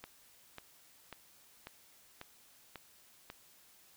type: click train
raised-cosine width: 0.3 ms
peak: -29 dBFS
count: 7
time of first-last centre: 0.04-3.301 s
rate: 1.84 Hz
effects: white hiss -63 dBFS RMS until 3.96 s